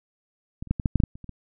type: clicks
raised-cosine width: 5 ms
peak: -20 / -30 / -10 / -16 / -8 / -7 / -7 / -8 / -29 / -28 / -24 dBFS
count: 11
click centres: 0.625 / 0.673 / 0.71 / 0.798 / 0.858 / 0.957 / 1.002 / 1.037 / 1.155 / 1.243 / 1.293 s
effects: none